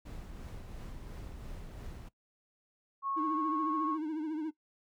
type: noise with tremolo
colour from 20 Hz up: brown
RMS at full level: -43 dBFS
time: 0.05-2.09 s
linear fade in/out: 10 ms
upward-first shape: triangle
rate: 2.9 Hz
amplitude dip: 35%
type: tone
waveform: sine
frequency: 1097 Hz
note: C#6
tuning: 18 cents flat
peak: -32 dBFS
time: 3.02-3.98 s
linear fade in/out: 50 ms
type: tone with vibrato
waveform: triangle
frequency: 311.1 Hz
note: D#4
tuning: in tune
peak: -31 dBFS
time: 3.16-4.51 s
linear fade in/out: 20 ms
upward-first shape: triangle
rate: 14 Hz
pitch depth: 90 cents each way
effects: noise-tail reverb RT60 0.1 s tail -19 dB re dry